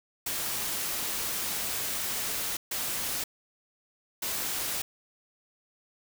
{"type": "noise bursts at uneven times", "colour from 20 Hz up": "white", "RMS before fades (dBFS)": -32, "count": 3, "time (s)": [[0.26, 2.57], [2.71, 3.24], [4.22, 4.82]], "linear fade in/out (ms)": 5, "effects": []}